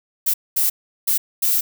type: noise bursts at uneven times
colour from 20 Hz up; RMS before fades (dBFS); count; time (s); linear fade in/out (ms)
violet; -18; 4; 0.26-0.34 / 0.56-0.7 / 1.07-1.18 / 1.42-1.61; 10
effects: none